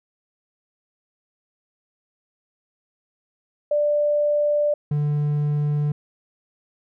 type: tone pair in turn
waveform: sine / triangle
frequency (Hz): 590 / 147.5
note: D5 / D3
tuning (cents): +8 / +8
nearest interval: 2 octaves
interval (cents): 2400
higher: first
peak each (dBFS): -17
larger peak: neither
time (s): 3.71-4.74 / 4.91-5.92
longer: first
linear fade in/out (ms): 5
effects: none